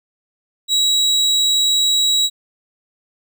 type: tone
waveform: 35% pulse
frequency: 3873 Hz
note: B7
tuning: 35 cents flat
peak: -11 dBFS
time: 0.68-2.3 s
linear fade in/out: 50 ms
effects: none